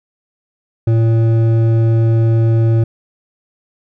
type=tone with hard clipping; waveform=sine; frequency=113.6 Hz; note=A#2; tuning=44 cents flat; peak=-11 dBFS; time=0.87-2.84 s; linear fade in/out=5 ms; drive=9 dB; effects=none